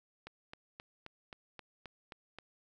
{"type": "click train", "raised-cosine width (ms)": 0.3, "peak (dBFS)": -30, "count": 9, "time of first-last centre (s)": [0.27, 2.386], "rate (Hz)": 3.78, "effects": []}